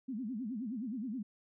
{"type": "tone with vibrato", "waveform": "sine", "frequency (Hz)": 234.5, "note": "A#3", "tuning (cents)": 11, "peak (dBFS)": -36, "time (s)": [0.08, 1.23], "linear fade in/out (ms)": 10, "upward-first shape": "sine", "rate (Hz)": 9.5, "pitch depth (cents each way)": 250, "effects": []}